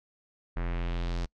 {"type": "tone with low-pass filter sweep", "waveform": "square", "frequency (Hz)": 43.05, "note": "F1", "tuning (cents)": -24, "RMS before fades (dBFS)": -31, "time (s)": [0.56, 1.26], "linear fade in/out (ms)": 10, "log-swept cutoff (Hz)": [1800, 5500], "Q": 1.7, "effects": ["noise-tail reverb RT60 0.1 s tail -26 dB re dry"]}